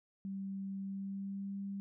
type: tone with pitch glide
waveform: sine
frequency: 194.7 to 197.87 Hz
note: G3 to G3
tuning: -12 to +16 cents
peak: -38 dBFS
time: 0.25-1.8 s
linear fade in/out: 0 ms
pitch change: +28 cents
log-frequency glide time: 0.8-1.58 s
effects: none